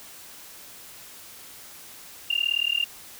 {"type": "tone with amplitude modulation", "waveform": "sine", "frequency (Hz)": 2800, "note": "F7", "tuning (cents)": 4, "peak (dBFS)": -18, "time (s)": [2.3, 2.85], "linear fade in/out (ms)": 5, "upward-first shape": "sine", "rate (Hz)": 38, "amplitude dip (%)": 100, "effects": ["white hiss -45 dBFS RMS until 3.19 s"]}